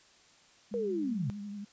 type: tone with vibrato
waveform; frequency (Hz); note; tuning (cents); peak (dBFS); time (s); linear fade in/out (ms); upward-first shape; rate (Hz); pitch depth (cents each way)
sine; 204.1; G#3; -30; -38; 0.71-1.65; 10; triangle; 11; 47
type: linear sweep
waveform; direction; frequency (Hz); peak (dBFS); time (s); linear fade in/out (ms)
sine; down; 490 to 114.2; -30; 0.74-1.3; 0
effects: white hiss -61 dBFS RMS until 1.72 s + resampled to 16000 Hz